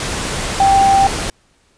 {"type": "tone in noise", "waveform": "sine", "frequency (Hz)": 784, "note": "G5", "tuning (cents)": 0, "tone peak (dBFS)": -8, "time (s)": [0.6, 1.07], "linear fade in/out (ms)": 2, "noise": "pink", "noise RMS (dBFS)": -21, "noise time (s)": [0, 1.3], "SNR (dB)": 10, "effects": ["pink hiss -56 dBFS RMS until 1.77 s", "resampled to 22050 Hz"]}